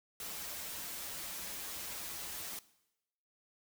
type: noise with comb filter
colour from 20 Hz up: white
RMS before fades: -43 dBFS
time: 0.2-2.59 s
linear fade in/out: 2 ms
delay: 7.8 ms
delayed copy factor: -0.6
effects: noise-tail reverb RT60 0.9 s tail -19 dB re dry